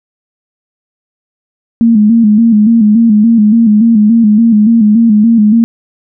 sine tone with vibrato, 220.3 Hz, A3, 2 cents sharp, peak -3 dBFS, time 1.81-5.64 s, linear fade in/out 0 ms, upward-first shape square, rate 3.5 Hz, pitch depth 79 cents each way, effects none

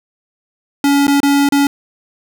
square tone with dropouts, 282.3 Hz, C#4, 32 cents sharp, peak -10 dBFS, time 0.84-1.67 s, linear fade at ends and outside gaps 2 ms, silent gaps 1.069-1.079 / 1.203-1.231 / 1.489-1.522 s, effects none

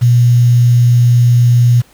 sine tone with quantisation, 121 Hz, B2, 35 cents flat, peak -5 dBFS, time 0.01-1.82 s, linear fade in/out 20 ms, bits 5, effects pink hiss -47 dBFS RMS until 1.93 s

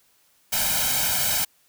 white noise with comb filter, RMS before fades -23 dBFS, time 0.52-1.45 s, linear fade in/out 10 ms, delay 1.3 ms, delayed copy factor +1, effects white hiss -62 dBFS RMS until 1.68 s

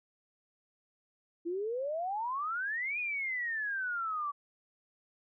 sine exponential two-way sweep, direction up then down, 329.6 to 2489 to 1136 Hz, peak -32 dBFS, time 1.45-4.32 s, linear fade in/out 20 ms, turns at 2.99 s, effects none

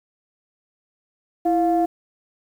sine tone pair together, 332.5 / 704.5 Hz, E4 / F5, +15 / +15 cents, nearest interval octave + minor second, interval 1300 cents, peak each -18 dBFS, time 1.45-1.86 s, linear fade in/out 10 ms, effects tanh soft clip ceiling -10 dBFS + 8-bit

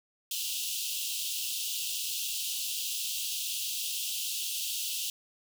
pink high-pass noise, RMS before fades -34 dBFS, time 0.31-5.1 s, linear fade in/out 2 ms, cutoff 2700 Hz, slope 96 dB/octave, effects none

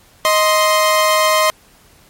sawtooth tone pair together, 626.3 / 1046.5 Hz, D#5 / C6, +11 / 0 cents, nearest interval major sixth, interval 889 cents, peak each -10 dBFS, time 0.25-1.5 s, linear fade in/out 0 ms, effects pink hiss -49 dBFS RMS until 2.09 s + MP3 64 kbps

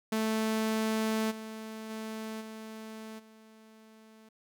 sawtooth tone with level steps, 219.7 Hz, A3, 2 cents flat, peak -24 / -36 / -33 / -38 / -50 dBFS, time 0.12-4.29 s, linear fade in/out 5 ms, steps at 1.3 / 1.89 / 2.4 / 3.18 s, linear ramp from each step 20 ms, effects none

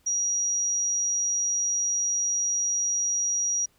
sine tone, 5750 Hz, F8, 50 cents sharp, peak -23 dBFS, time 0.06-3.66 s, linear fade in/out 10 ms, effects pink hiss -65 dBFS RMS until 3.78 s

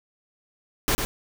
pink noise with echo, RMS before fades -22 dBFS, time 0.88-0.95 s, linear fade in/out 0 ms, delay 100 ms, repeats 1, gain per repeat -5 dB, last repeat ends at 1.05 s, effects none

